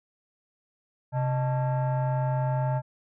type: tone with frequency modulation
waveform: sine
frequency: 131.9 Hz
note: C3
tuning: 14 cents sharp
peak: -22 dBFS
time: 1.12-2.82 s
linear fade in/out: 50 ms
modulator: 749 Hz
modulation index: 0.71
effects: tanh soft clip ceiling -20 dBFS